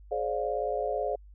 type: chord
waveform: sine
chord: D half-diminished seventh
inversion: second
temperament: just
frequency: 422.9 / 528.6 / 587.3 / 704.8 Hz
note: Ab4 / C5 / D5 / F5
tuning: +31 / +18 / 0 / +16 cents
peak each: -33 dBFS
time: 0.11-1.16 s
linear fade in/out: 10 ms
effects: added 50 Hz sine -48 dBFS peak until 1.34 s